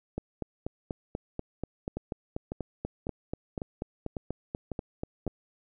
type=two click trains; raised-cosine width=2 ms; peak=-19 / -20 dBFS; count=22 / 7; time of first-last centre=0.18-5.277 / 1.97-5.267 s; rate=4.12 / 1.82 Hz; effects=none